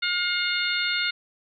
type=harmonic tone with a mistuned harmonic; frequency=713 Hz; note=F5; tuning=36 cents sharp; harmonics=2 / 3 / 4 / 5 / 6; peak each=-28 / -28 / -31 / -30 / -31 dBFS; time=0.02-1.11 s; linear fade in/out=10 ms; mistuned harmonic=5; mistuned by=+22 cents; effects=none